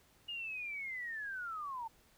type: linear sweep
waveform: sine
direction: down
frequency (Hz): 2871 to 878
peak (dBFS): -39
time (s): 0.28-1.88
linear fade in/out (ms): 10
effects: pink hiss -67 dBFS RMS until 2.17 s